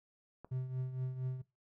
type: click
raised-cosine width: 1 ms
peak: -35 dBFS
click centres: 0.446 s
type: tone with tremolo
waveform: triangle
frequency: 128.9 Hz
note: C3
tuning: 26 cents flat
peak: -31 dBFS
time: 0.51-1.42 s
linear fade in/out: 10 ms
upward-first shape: triangle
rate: 4.3 Hz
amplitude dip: 70%
effects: noise-tail reverb RT60 0.2 s tail -19 dB re dry